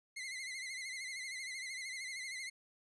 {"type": "tone with vibrato", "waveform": "sawtooth", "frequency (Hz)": 2080, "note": "C7", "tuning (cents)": -11, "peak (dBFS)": -38, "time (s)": [0.16, 2.5], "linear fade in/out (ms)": 10, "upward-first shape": "triangle", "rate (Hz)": 13, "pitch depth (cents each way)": 93, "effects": ["resampled to 24000 Hz"]}